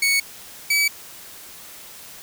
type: tone pair in turn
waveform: sawtooth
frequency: 2222 / 2287 Hz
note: C#7 / D7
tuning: +4 / -47 cents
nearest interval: unison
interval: 49 cents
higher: second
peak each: -13 / -13 dBFS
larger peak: neither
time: 0.02-0.2 / 0.7-0.88 s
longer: neither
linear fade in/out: 5 ms
effects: white hiss -41 dBFS RMS until 2.22 s